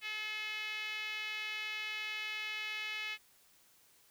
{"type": "tone with band-pass filter", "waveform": "5% pulse", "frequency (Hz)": 428.5, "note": "A4", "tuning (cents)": -46, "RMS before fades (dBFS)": -40, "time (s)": [0.01, 3.18], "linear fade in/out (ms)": 50, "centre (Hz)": 2400, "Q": 2.8, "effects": ["white hiss -66 dBFS RMS until 4.1 s"]}